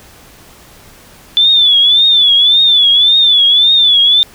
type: tone with vibrato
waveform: sine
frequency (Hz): 3486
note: A7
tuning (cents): -17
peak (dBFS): -5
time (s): 1.37-4.23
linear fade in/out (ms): 0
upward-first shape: triangle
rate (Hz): 1.8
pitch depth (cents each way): 120
effects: pink hiss -40 dBFS RMS until 4.34 s